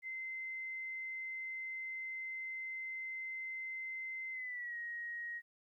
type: tone with pitch glide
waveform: sine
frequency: 2069 to 1886.4 Hz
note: C7 to A#6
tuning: -20 to +20 cents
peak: -40 dBFS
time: 0.02-5.42 s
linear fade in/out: 50 ms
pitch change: -160 cents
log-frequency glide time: 4.32-4.76 s
effects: 13-bit